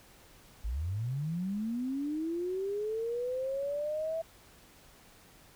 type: linear sweep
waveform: sine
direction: up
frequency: 48.64 to 659.3 Hz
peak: -31 dBFS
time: 0.64-4.22 s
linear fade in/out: 10 ms
effects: pink hiss -58 dBFS RMS until 5.55 s